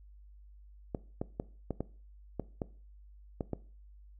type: clicks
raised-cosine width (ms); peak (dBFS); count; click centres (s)
2; -20; 9; 0.948 / 1.215 / 1.399 / 1.707 / 1.806 / 2.397 / 2.618 / 3.408 / 3.533
effects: noise-tail reverb RT60 0.4 s tail -19 dB re dry + added 50 Hz sine -52 dBFS peak until 4.19 s